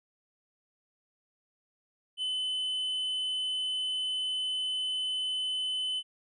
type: tone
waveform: triangle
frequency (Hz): 3027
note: F#7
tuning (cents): +39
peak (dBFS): -28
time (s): 2.17-6.03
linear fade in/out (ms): 50
effects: resampled to 24000 Hz